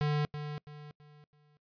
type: tone with echo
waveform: square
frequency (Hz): 148.6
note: D3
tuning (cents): +21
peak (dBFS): -28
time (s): 0.01-0.25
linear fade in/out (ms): 0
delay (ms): 330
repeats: 4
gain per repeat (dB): -9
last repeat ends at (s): 1.57
effects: noise-tail reverb RT60 0.1 s tail -24 dB re dry + resampled to 11025 Hz